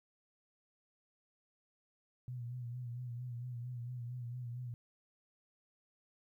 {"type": "tone with vibrato", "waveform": "sine", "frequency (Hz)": 122.1, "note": "B2", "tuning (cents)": -19, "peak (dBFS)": -40, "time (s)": [2.28, 4.74], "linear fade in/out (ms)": 0, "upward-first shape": "sine", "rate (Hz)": 4.4, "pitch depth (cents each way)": 55, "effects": ["13-bit"]}